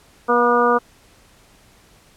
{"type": "harmonic tone with a mistuned harmonic", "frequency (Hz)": 241.2, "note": "B3", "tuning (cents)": -41, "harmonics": [1, 2, 3, 4, 5, 6], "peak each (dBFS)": [-23, -17, -23, -21, -18, -24], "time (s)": [0.28, 0.79], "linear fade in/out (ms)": 20, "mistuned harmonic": 3, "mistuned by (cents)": -21, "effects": ["pink hiss -52 dBFS RMS until 2.16 s", "low-pass 12000 Hz 12 dB/octave"]}